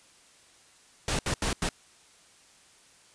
pink noise bursts at uneven times, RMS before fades -28 dBFS, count 4, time 1.08-1.19 / 1.26-1.34 / 1.42-1.53 / 1.62-1.69 s, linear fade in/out 2 ms, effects white hiss -58 dBFS RMS until 3.14 s + resampled to 22050 Hz

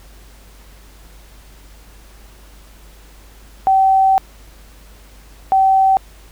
sine tone bursts at uneven times, 769 Hz, G5, 33 cents flat, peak -9 dBFS, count 2, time 3.67-4.18 / 5.52-5.97 s, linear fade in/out 0 ms, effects added 50 Hz sine -41 dBFS peak until 6.31 s + pink hiss -47 dBFS RMS until 6.31 s

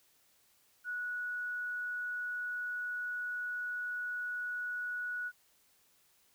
sine tone, 1467 Hz, F#6, 15 cents flat, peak -35 dBFS, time 0.84-5.32 s, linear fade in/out 50 ms, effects white hiss -69 dBFS RMS until 6.34 s

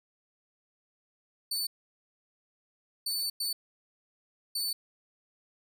sawtooth tone bursts at uneven times, 4505 Hz, C#8, 27 cents sharp, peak -27 dBFS, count 4, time 1.51-1.67 / 3.06-3.3 / 3.4-3.53 / 4.55-4.73 s, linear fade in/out 5 ms, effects none

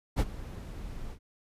brown noise with ADSR envelope, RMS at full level -21 dBFS, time 0.16-1.19 s, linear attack 39 ms, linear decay 42 ms, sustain -19 dB, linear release 79 ms, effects resampled to 32000 Hz

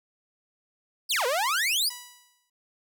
sawtooth exponential two-way sweep, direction down then up, 5274 to 464.2 to 5274 Hz, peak -20 dBFS, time 1.09-1.9 s, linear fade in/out 20 ms, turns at 1.26 s
5% pulse tone with exponential decay, 980 Hz, B5, 14 cents flat, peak -23 dBFS, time 1.9-2.5 s, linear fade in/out 5 ms, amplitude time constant 130 ms
effects none

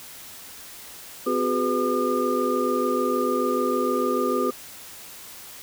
sine tone cluster, 255.2 / 365.1 / 411.8 / 497.1 / 1209 Hz, C4 / F#4 / G#4 / B4 / D6, -43 / -23 / -15 / +11 / +50 cents, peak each -27 dBFS, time 1.26-4.51 s, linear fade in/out 10 ms, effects white hiss -42 dBFS RMS until 5.62 s

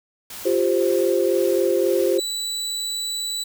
white noise with tremolo, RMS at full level -35 dBFS, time 0.3-2.18 s, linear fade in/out 5 ms, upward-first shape sine, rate 1.9 Hz, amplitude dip 30%
sine chord, F suspended second, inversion none, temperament just, 349.2 / 392.9 / 523.8 Hz, F4 / G4 / C5, 0 / +4 / +2 cents, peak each -21 dBFS, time 0.45-2.2 s, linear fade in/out 10 ms
30% pulse tone, 3951 Hz, B7, in tune, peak -22 dBFS, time 2.18-3.44 s, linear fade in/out 10 ms
effects none

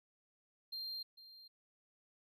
triangle tone with echo, 4186 Hz, C8, in tune, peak -40 dBFS, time 0.72-1.03 s, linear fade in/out 10 ms, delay 450 ms, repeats 1, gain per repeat -14 dB, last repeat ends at 1.48 s, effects none

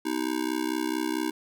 square tone with amplitude modulation, 314.6 Hz, D#4, 19 cents sharp, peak -23 dBFS, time 0.05-1.31 s, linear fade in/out 10 ms, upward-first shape sine, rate 64.5 Hz, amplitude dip 100%, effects none

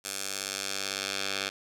10% pulse tone with band-pass filter sweep, 98 Hz, G2, in tune, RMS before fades -34 dBFS, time 0.04-1.5 s, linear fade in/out 20 ms, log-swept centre 8000 to 3700 Hz, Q 1, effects none

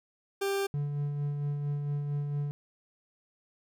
40% pulse tone, 395 Hz, G4, 13 cents sharp, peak -27 dBFS, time 0.41-0.67 s, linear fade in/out 10 ms
triangle tone with tremolo, 144.8 Hz, D3, 24 cents flat, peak -26 dBFS, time 0.74-2.51 s, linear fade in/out 0 ms, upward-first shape sine, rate 4.4 Hz, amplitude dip 35%
effects none

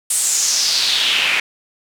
pink noise with band-pass filter sweep, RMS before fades -17 dBFS, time 0.1-1.4 s, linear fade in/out 5 ms, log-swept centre 9200 to 2300 Hz, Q 3.6, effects none

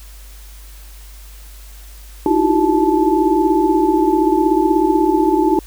sine tone cluster, 307.5 / 323.4 / 344.2 / 380.5 / 871 Hz, D#4 / E4 / F4 / F#4 / A5, -20 / -33 / -25 / +48 / -18 cents, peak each -18 dBFS, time 2.26-5.59 s, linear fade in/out 2 ms, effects added 50 Hz sine -35 dBFS peak until 5.66 s + white hiss -44 dBFS RMS until 5.66 s

